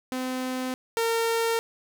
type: tone pair in turn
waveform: sawtooth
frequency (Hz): 256.4 / 457.8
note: C4 / A#4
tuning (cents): -35 / -31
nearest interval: minor seventh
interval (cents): 1004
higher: second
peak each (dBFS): -24 / -19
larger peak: second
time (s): 0.12-0.74 / 0.97-1.59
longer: neither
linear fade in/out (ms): 0
effects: none